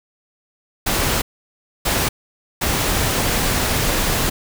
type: noise bursts at uneven times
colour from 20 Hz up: pink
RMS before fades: -19 dBFS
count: 3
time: 0.86-1.22 / 1.85-2.09 / 2.61-4.3 s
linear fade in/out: 10 ms
effects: none